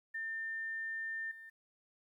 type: tone with level steps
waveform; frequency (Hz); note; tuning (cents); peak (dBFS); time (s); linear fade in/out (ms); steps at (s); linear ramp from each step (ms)
sine; 1800; A6; +39; -37 / -49; 0.14-1.5; 10; 1.31; 5
effects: 12-bit